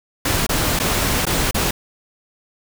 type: noise with dropouts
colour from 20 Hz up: pink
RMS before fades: -19 dBFS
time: 0.25-1.71 s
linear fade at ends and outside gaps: 5 ms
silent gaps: 0.467-0.491 / 0.791-0.798 / 1.254-1.266 / 1.511-1.544 s
effects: none